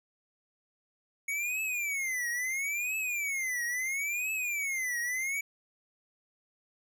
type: tone with vibrato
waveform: square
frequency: 2217 Hz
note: C#7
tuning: in tune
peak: -31 dBFS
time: 1.28-5.41 s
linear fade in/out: 5 ms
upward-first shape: triangle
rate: 0.74 Hz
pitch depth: 290 cents each way
effects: none